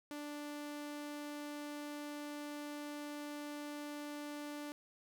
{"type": "tone", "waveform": "sawtooth", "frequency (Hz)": 293.7, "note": "D4", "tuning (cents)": 0, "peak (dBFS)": -39, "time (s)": [0.11, 4.72], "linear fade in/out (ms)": 0, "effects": []}